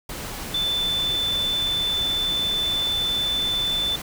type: tone in noise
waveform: sine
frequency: 3520 Hz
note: A7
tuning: in tune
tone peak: -21 dBFS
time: 0.54-3.96 s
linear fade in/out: 5 ms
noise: pink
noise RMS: -33 dBFS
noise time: 0.09-4.02 s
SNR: +9 dB
effects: none